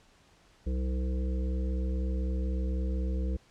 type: harmonic tone with a mistuned harmonic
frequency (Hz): 64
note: C2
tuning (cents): -38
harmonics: 1 / 3 / 5 / 7 / 8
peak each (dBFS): -28 / -38 / -42 / -45 / -46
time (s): 0.66-3.37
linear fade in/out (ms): 10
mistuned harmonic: 3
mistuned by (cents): -22
effects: pink hiss -62 dBFS RMS until 3.5 s + low-pass 7000 Hz 12 dB/octave